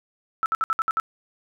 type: tone bursts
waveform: sine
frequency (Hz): 1318.5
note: E6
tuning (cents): 0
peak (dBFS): -19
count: 7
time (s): 0.43-0.999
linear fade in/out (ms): 0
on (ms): 29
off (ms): 61
effects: none